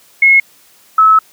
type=tone pair in turn; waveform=sine; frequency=2171 / 1297.2 Hz; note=C#7 / E6; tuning=-37 / -28 cents; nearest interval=major sixth; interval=891 cents; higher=first; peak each=-4 dBFS; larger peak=neither; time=0.22-0.4 / 0.98-1.19 s; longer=second; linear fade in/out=5 ms; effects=white hiss -47 dBFS RMS until 1.32 s + high-pass 100 Hz 12 dB/octave

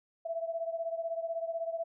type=beating tone pair; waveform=sine; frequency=659.3 / 675.3 Hz; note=E5 / E5; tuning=0 / +42 cents; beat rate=16 Hz; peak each=-34 / -38 dBFS; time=0.25-1.84 s; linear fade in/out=10 ms; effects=none

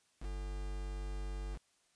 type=tone with quantisation; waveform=triangle; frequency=49 Hz; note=G1; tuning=in tune; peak=-36 dBFS; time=0.2-1.59 s; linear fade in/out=50 ms; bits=8; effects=white hiss -73 dBFS RMS until 1.95 s + resampled to 22050 Hz

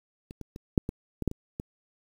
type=clicks; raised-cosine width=3 ms; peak=-29 / -26 / -27 / -7 / -18 / -19 / -11 / -24 / -20 dBFS; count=9; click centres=0.309 / 0.413 / 0.561 / 0.778 / 0.891 / 1.223 / 1.277 / 1.314 / 1.599 s; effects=8-bit

